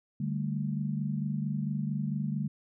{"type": "chord", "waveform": "sine", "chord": "D suspended fourth", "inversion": "none", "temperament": "just", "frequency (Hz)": [146.83, 195.78, 220.2], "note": ["D3", "G3", "A3"], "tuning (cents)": [0, -2, 2], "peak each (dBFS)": [-32, -34, -35], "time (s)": [0.2, 2.48], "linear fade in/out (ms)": 5, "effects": []}